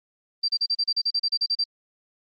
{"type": "tone bursts", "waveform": "sine", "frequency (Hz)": 4700, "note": "D8", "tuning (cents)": 1, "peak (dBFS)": -20, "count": 14, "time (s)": [0.43, 1.641], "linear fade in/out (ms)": 10, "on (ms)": 54, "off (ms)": 35, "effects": ["Opus 24 kbps"]}